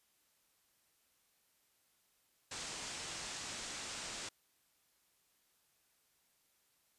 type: low-pass noise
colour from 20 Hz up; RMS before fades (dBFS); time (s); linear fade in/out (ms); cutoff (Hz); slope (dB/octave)
white; -45; 2.51-4.29; 5; 8300; 48
effects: white hiss -75 dBFS RMS until 6.98 s + resampled to 32000 Hz